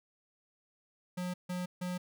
square tone bursts, 180 Hz, F#3, 47 cents flat, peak -35 dBFS, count 3, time 1.17-1.98 s, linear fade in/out 10 ms, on 170 ms, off 150 ms, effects none

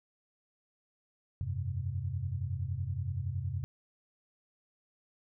sine chord, F suspended second, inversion none, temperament equal, 87.31 / 98 / 130.81 Hz, F2 / G2 / C3, 0 / 0 / 0 cents, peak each -37 / -36 / -37 dBFS, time 1.41-3.64 s, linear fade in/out 0 ms, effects none

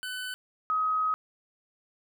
25% pulse / sine tone pair in turn, 1504 / 1264.7 Hz, F#6 / D#6, +28 / +28 cents, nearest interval minor third, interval 300 cents, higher first, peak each -30 / -24 dBFS, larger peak second, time 0.03-0.34 / 0.7-1.14 s, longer second, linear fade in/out 0 ms, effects none

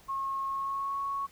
sine tone with pitch glide, 1085 to 1107.8 Hz, C#6 to C#6, -37 to -1 cents, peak -30 dBFS, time 0.08-1.27 s, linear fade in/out 20 ms, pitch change +36 cents, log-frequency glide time 0.46-0.98 s, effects pink hiss -58 dBFS RMS until 1.31 s

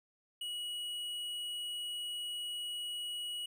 sine tone with tanh clipping, 2915 Hz, F#7, 26 cents flat, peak -39 dBFS, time 0.41-3.46 s, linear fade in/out 5 ms, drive 11 dB, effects none

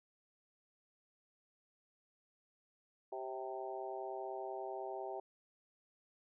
harmonic tone with a mistuned harmonic, 130.1 Hz, C3, 9 cents flat, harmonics 3 / 4 / 5 / 6 / 7, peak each -45 / -50 / -46 / -46 / -51 dBFS, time 3.12-5.2 s, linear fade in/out 5 ms, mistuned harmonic 4, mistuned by +47 cents, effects none

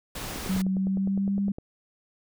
pink noise, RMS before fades -35 dBFS, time 0.15-0.62 s, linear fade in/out 5 ms
click train, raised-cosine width 2 ms, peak -24 dBFS, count 13, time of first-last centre 0.36-1.584 s, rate 9.8 Hz
sine tone with pitch glide, 188.7 to 199.11 Hz, F#3 to G3, +34 to +27 cents, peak -23 dBFS, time 0.49-1.52 s, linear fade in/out 5 ms, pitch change +93 cents, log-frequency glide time 0.66-1.4 s
effects none

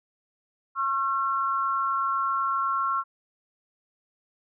sine tone pair together, 1087 / 1359.1 Hz, C#6 / F6, -34 / -48 cents, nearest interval major third, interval 386 cents, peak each -26 / -26 dBFS, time 0.75-3.04 s, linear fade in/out 50 ms, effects none

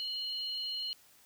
sine tone pair together, 2960 / 4204 Hz, F#7 / C8, 0 / +7 cents, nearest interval tritone, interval 607 cents, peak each -39 / -36 dBFS, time 0-0.93 s, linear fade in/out 0 ms, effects white hiss -62 dBFS RMS until 1.25 s

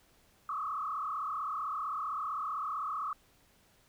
sine tone with frequency modulation, 1200 Hz, D6, 37 cents sharp, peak -33 dBFS, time 0.49-3.13 s, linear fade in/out 2 ms, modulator 35.6 Hz, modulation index 2.8, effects pink hiss -66 dBFS RMS until 3.88 s

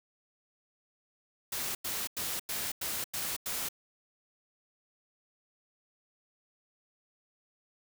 white noise bursts, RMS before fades -35 dBFS, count 7, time 1.52-3.688 s, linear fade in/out 5 ms, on 230 ms, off 93 ms, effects none

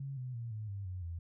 sine tone with pitch steps, 137.3 / 126.63 / 116.8 / 107.72 / 99.36 / 91.64 / 84.52 Hz, C#3 / B2 / A#2 / A2 / G2 / F#2 / E2, -16 / +44 / +4 / -36 / +24 / -16 / +44 cents, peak -38 dBFS, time 0-1.19 s, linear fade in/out 5 ms, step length 170 ms, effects none

